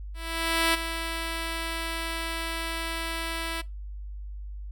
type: tone with ADSR envelope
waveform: 5% pulse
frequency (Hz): 329.6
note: E4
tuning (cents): 0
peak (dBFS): -9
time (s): 0.14-3.62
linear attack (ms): 600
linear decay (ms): 17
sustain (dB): -10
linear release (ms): 16
effects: noise-tail reverb RT60 0.2 s tail -20 dB re dry + added 50 Hz sine -35 dBFS peak until 4.71 s